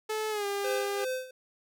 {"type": "tone with pitch glide", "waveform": "sawtooth", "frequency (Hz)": [433, 401.7], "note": ["A4", "G4"], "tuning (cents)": [-28, 42], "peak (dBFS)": -26, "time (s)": [0.09, 1.05], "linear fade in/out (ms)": 10, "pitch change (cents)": -130, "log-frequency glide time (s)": [0.3, 0.46]}
{"type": "tone with tremolo", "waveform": "square", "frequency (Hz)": 514, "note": "C5", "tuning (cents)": -31, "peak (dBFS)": -30, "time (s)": [0.64, 1.31], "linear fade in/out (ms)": 5, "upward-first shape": "sine", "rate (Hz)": 2.7, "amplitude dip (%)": 85}
{"effects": []}